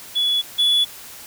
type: tone pair in turn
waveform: sine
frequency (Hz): 3405 / 3420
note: G#7 / A7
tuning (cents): +42 / -50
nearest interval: unison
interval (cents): 8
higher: second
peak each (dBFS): -15 / -11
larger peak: second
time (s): 0.15-0.42 / 0.58-0.85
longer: neither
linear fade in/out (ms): 20
effects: tanh soft clip ceiling -13 dBFS + white hiss -39 dBFS RMS until 1.26 s